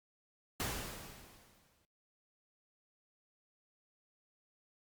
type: noise with exponential decay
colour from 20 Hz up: pink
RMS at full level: -36 dBFS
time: 0.6-1.85 s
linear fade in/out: 0 ms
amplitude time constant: 270 ms
effects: noise-tail reverb RT60 0.2 s tail -23 dB re dry + Opus 48 kbps